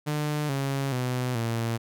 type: tone with pitch steps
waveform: sawtooth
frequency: 149.7 / 137.28 / 125.88 / 115.43 Hz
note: D3 / C#3 / B2 / A#2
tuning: +33 / -16 / +33 / -17 cents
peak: -22 dBFS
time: 0.06-1.78 s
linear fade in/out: 20 ms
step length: 430 ms
effects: none